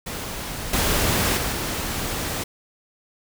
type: noise with level steps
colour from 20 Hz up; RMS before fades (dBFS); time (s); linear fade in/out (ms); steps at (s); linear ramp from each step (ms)
pink; -31 / -21 / -25 / -27; 0.06-2.44; 10; 0.73 / 1.37 / 1.52; 5
effects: none